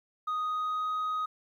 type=tone with pitch glide; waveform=sine; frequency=1244.5 to 1253.9 Hz; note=D#6 to D#6; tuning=0 to +13 cents; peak=-26 dBFS; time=0.27-1.26 s; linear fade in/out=10 ms; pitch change=+13 cents; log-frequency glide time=0.39-0.91 s; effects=tanh soft clip ceiling -28 dBFS + 11-bit